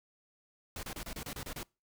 pink noise bursts, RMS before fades -41 dBFS, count 9, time 0.76-1.631 s, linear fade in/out 2 ms, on 71 ms, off 29 ms, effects noise-tail reverb RT60 0.3 s tail -26 dB re dry

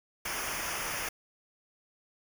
pink noise with comb filter, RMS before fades -35 dBFS, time 0.25-1.09 s, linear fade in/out 5 ms, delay 0.25 ms, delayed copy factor -0.8, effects none

